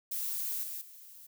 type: noise with level steps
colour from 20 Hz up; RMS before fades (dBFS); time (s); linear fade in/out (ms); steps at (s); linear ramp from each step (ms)
violet; -35 / -40 / -52; 0.11-1.27; 10; 0.63 / 0.81; 5
effects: none